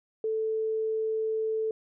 sine tone, 440 Hz, A4, in tune, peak -26 dBFS, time 0.24-1.71 s, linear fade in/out 2 ms, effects none

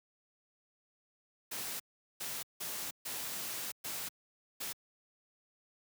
white noise bursts at uneven times, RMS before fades -40 dBFS, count 6, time 1.51-1.8 / 2.2-2.43 / 2.6-2.91 / 3.05-3.72 / 3.84-4.09 / 4.6-4.73 s, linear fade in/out 10 ms, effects high-pass 100 Hz 12 dB/octave

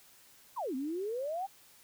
sine exponential two-way sweep, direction down then up, 1142 to 250.8 to 807 Hz, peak -33 dBFS, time 0.56-1.47 s, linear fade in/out 20 ms, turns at 0.75 s, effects white hiss -60 dBFS RMS until 1.83 s

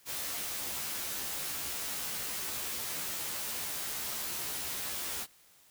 white noise with comb filter, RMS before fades -37 dBFS, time 0.05-5.27 s, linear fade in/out 50 ms, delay 14 ms, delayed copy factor +0.9, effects white hiss -62 dBFS RMS until 5.7 s

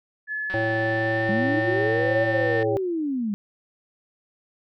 sine tone with pitch glide, 1716 to 1800.3 Hz, A6 to A6, -44 to +39 cents, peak -26 dBFS, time 0.27-2.65 s, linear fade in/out 50 ms, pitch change +83 cents, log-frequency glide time 0.46-1.29 s
click train, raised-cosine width 0.3 ms, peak -23 dBFS, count 399, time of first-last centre 0.5-2.628 s, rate 187 Hz
harmonic tone, 111.4 Hz, A2, 22 cents sharp, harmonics 1 / 3 / 5 / 7, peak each -29 / -28 / -26 / -31 dBFS, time 0.54-2.77 s, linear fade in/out 0 ms
sine linear two-way sweep, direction up then down, 195.9 to 575 to 195.9 Hz, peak -23 dBFS, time 1.29-3.34 s, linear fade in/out 0 ms, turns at 2.24 s
effects none

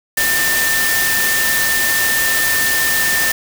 sine tone in noise, 1794 Hz, A6, 33 cents sharp, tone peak -16 dBFS, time 0.17-3.32 s, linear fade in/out 5 ms, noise white, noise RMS -18 dBFS, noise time 0.17-3.32 s, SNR -1 dB, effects none

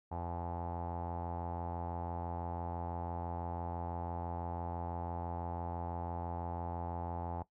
sawtooth tone with low-pass filter, 86 Hz, F2, 26 cents flat, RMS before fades -40 dBFS, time 0.11-7.43 s, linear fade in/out 10 ms, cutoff 840 Hz, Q 7.1, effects noise-tail reverb RT60 0.1 s tail -17 dB re dry

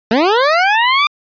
20% pulse linear sweep, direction up, 209.2 to 1204 Hz, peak -5 dBFS, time 0.11-1.07 s, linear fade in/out 2 ms, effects resampled to 11025 Hz

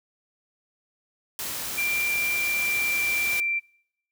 white noise, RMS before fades -32 dBFS, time 1.39-3.4 s, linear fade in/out 0 ms
sine tone with pitch glide, 2369 to 2354 Hz, D7 to D7, +14 to +3 cents, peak -23 dBFS, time 1.77-3.6 s, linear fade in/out 20 ms, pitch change -11 cents, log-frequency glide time 1.92-3.21 s
effects noise-tail reverb RT60 0.8 s tail -26 dB re dry

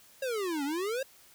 square exponential two-way sweep, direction down then up, 553 to 272.1 to 553 Hz, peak -31 dBFS, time 0.22-1.03 s, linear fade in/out 5 ms, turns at 0.64 s, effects white hiss -58 dBFS RMS until 1.34 s

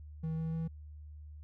triangle tone with pitch steps, 160 / 161.39 / 162.8 Hz, D#3 / E3 / E3, +49 / -36 / -21 cents, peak -31 dBFS, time 0.23-0.68 s, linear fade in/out 10 ms, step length 150 ms, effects added 75 Hz sine -46 dBFS peak until 1.43 s

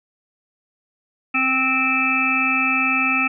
harmonic tone, 261.6 Hz, C4, in tune, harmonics 1 / 3 / 5 / 7 / 9 / 10, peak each -25 / -30 / -23 / -32 / -22 / -20 dBFS, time 1.34-3.28 s, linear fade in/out 10 ms, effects none

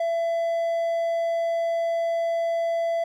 triangle tone, 670 Hz, E5, 28 cents sharp, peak -20 dBFS, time 0-3.04 s, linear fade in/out 5 ms, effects none

